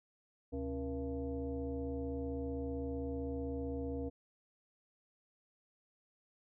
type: tone with frequency modulation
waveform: sine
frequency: 273.7 Hz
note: C#4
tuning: 22 cents flat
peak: -36 dBFS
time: 0.52-4.1 s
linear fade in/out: 20 ms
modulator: 201 Hz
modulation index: 1.3
effects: none